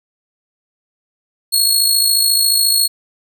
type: tone with amplitude modulation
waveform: 20% pulse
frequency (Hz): 4324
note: C#8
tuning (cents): -44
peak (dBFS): -3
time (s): 1.52-2.88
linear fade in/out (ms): 20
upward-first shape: sine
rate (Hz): 54.2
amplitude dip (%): 50
effects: none